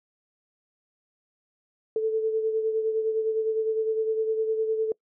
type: beating tone pair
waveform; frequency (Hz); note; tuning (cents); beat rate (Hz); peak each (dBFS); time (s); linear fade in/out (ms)
sine; 439.8 / 449.6; A4 / A4; -1 / +37; 9.8; -23 / -32; 1.96-4.92; 2
effects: noise-tail reverb RT60 0.1 s tail -25 dB re dry